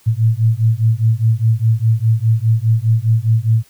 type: beating tone pair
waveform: sine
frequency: 110 / 114.9 Hz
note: A2 / A#2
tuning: 0 / -25 cents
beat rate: 4.9 Hz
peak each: -14 dBFS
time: 0.06-3.64 s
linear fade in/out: 20 ms
effects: white hiss -51 dBFS RMS until 3.69 s